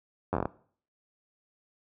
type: slowing click train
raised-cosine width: 1 ms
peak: -14 dBFS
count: 8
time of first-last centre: 0.33-0.455 s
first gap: 10 ms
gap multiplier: 1.19
effects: noise-tail reverb RT60 0.5 s tail -19 dB re dry + high-pass 60 Hz 12 dB/octave